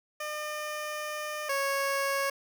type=tone pair in turn; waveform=15% pulse; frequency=604 / 551.7 Hz; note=D5 / C#5; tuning=+48 / -8 cents; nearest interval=major second; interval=156 cents; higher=first; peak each=-27 / -21 dBFS; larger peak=second; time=0.2-1.49 / 1.49-2.3 s; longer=first; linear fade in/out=5 ms; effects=none